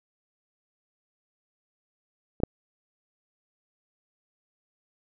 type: clicks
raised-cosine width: 2 ms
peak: -24 / -6 dBFS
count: 2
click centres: 2.402 / 2.435 s
effects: none